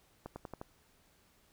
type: accelerating click train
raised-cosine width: 1 ms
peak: -28 dBFS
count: 5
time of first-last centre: 0.26-0.615 s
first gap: 100 ms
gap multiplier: 0.92
effects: pink hiss -68 dBFS RMS until 1.52 s